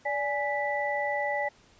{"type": "tone cluster", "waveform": "sine", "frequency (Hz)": [581, 832, 1972], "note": ["D5", "G#5", "B6"], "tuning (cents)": [-19, 3, -3], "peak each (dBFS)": -31, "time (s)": [0.05, 1.49], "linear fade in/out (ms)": 10, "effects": ["pink hiss -59 dBFS RMS until 1.79 s", "resampled to 16000 Hz"]}